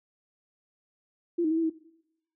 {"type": "tone with pitch steps", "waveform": "sine", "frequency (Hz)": [343, 312.9, 322.5, 329.6, 320.8], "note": ["F4", "D#4", "E4", "E4", "E4"], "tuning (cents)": [-31, 10, -38, 0, -47], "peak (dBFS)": -23, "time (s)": [1.38, 1.7], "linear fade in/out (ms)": 10, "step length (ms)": 64, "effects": ["noise-tail reverb RT60 0.8 s tail -18 dB re dry"]}